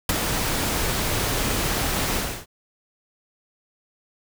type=noise with ADSR envelope; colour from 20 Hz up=pink; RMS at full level=-18 dBFS; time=0.09-2.46 s; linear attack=3 ms; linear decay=22 ms; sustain=-6 dB; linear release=300 ms; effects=none